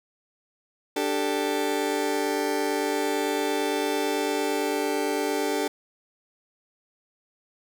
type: chord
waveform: 30% pulse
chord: D suspended fourth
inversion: none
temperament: just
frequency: 293.7 / 391.6 / 440.5 Hz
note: D4 / G4 / A4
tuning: 0 / -2 / +2 cents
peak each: -26 dBFS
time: 0.96-5.68 s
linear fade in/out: 5 ms
effects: none